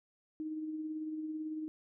sine tone with tremolo, 311.3 Hz, D#4, 1 cent sharp, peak -35 dBFS, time 0.4-1.68 s, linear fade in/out 0 ms, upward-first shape sine, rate 18 Hz, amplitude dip 35%, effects none

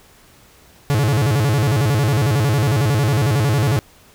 45% pulse tone with vibrato, 123.7 Hz, B2, 3 cents sharp, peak -14 dBFS, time 0.9-3.79 s, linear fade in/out 0 ms, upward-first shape square, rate 11 Hz, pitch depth 250 cents each way, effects pink hiss -49 dBFS RMS until 4.14 s

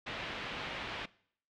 white low-pass noise, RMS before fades -41 dBFS, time 0.06-1.06 s, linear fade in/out 10 ms, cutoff 3200 Hz, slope 24 dB/octave, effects noise-tail reverb RT60 0.6 s tail -21 dB re dry

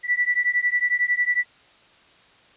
sine beating tone pair, 1957 / 1968 Hz, B6 / B6, -16 / -7 cents, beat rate 11 Hz, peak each -22 dBFS, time 0.03-1.45 s, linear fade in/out 50 ms, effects white hiss -54 dBFS RMS until 2.56 s + resampled to 8000 Hz

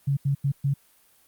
sine tone bursts at uneven times, 139.4 Hz, C#3, 10 cents sharp, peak -20 dBFS, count 4, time 0.07-0.17 / 0.25-0.35 / 0.44-0.52 / 0.64-0.74 s, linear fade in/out 10 ms, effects white hiss -60 dBFS RMS until 1.27 s + Opus 32 kbps

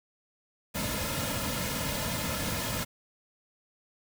pink noise with comb filter, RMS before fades -32 dBFS, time 0.74-2.85 s, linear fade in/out 20 ms, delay 2.6 ms, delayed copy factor -0.75, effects none

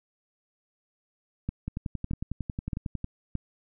two click trains, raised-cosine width 5 ms, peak -19 / -17 dBFS, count 16 / 4, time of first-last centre 1.68-3.044 / 1.49-3.353 s, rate 11 / 1.61 Hz, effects none

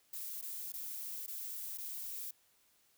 violet noise with dropouts, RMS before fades -43 dBFS, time 0.13-2.31 s, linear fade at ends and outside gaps 5 ms, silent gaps 0.414-0.424 / 0.722-0.737 / 1.264-1.278 / 1.775-1.782 s, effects white hiss -71 dBFS RMS until 2.97 s

